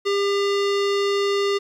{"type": "tone with low-pass filter", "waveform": "square", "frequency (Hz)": 400.7, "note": "G4", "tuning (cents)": 38, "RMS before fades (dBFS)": -21, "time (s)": [0.05, 1.59], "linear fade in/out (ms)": 20, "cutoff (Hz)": 4600, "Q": 1.6, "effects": ["9-bit"]}